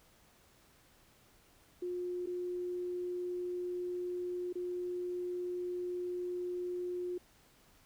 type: tone with dropouts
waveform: sine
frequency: 357.2 Hz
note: F4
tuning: 39 cents sharp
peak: -35 dBFS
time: 1.82-7.18 s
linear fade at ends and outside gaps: 5 ms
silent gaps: 2.261-2.27 / 4.528-4.554 s
effects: pink hiss -65 dBFS RMS until 7.85 s